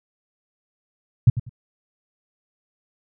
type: tone with echo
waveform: sine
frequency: 120.1 Hz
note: B2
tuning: 48 cents flat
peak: -7 dBFS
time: 1.27-1.3 s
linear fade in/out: 5 ms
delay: 97 ms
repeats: 2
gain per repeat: -13 dB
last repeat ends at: 1.494 s
effects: none